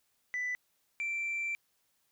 sine tone pair in turn, 1988 / 2346 Hz, B6 / D7, +11 / -2 cents, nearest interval minor third, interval 287 cents, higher second, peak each -30 / -30 dBFS, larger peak neither, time 0.34-0.55 / 1-1.55 s, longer second, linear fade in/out 0 ms, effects tanh soft clip ceiling -30 dBFS + white hiss -75 dBFS RMS until 2.11 s

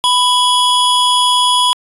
square tone pair together, 993 / 3340 Hz, B5 / G#7, +9 / +9 cents, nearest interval octave + major sixth, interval 2100 cents, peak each -13 dBFS, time 0.04-1.73 s, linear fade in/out 0 ms, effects resampled to 24000 Hz

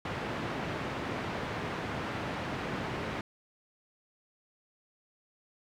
pink band-pass noise, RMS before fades -36 dBFS, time 0.05-3.21 s, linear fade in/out 2 ms, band 110 to 2300 Hz, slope 12 dB/octave, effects none

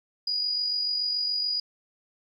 sine tone with amplitude modulation, 4901 Hz, D#8, 27 cents flat, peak -23 dBFS, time 0.27-1.6 s, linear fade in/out 5 ms, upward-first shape sine, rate 47 Hz, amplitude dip 40%, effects 10-bit

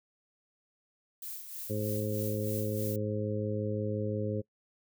violet noise with tremolo, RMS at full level -40 dBFS, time 1.22-2.96 s, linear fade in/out 2 ms, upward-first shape sine, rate 3.2 Hz, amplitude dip 55%
harmonic tone, 105.7 Hz, G#2, 31 cents sharp, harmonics 1 / 2 / 3 / 4 / 5, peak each -34 / -37 / -40 / -37 / -37 dBFS, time 1.69-4.42 s, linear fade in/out 20 ms
effects noise-tail reverb RT60 0.1 s tail -23 dB re dry

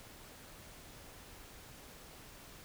silence, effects pink hiss -54 dBFS RMS until 2.64 s

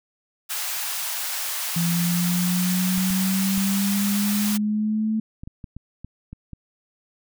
white high-pass noise, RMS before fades -28 dBFS, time 0.49-4.58 s, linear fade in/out 20 ms, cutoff 680 Hz, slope 24 dB/octave
sine exponential sweep, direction up, 169.3 to 219.8 Hz, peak -20 dBFS, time 1.76-5.2 s, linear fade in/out 5 ms
clicks, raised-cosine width 5 ms, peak -24 dBFS, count 10, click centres 2.98 / 3.105 / 3.579 / 5.435 / 5.475 / 5.642 / 5.766 / 6.046 / 6.33 / 6.533 s
effects none

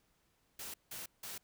white noise bursts, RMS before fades -45 dBFS, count 3, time 0.59-1.38 s, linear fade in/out 5 ms, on 150 ms, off 170 ms, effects pink hiss -75 dBFS RMS until 1.43 s

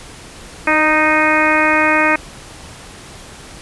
harmonic tone with a mistuned harmonic, 309.8 Hz, D#4, 7 cents flat, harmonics 1 / 2 / 3 / 4 / 5 / 6 / 7 / 8, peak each -19 / -19 / -19 / -19 / -19 / -19 / -19 / -19 dBFS, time 0.67-2.16 s, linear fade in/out 5 ms, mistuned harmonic 2, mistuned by -17 cents, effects pink hiss -36 dBFS RMS until 3.61 s + resampled to 24000 Hz

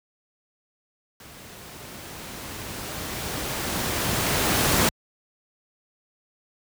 pink noise with level ramp, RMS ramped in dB -45 to -19 dBFS, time 1.2-4.89 s, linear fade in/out 2 ms, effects high-pass 60 Hz 12 dB/octave

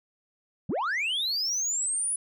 sine linear sweep, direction up, 120.6 to 10050 Hz, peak -23 dBFS, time 0.69-2.16 s, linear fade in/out 5 ms, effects tanh soft clip ceiling -25 dBFS

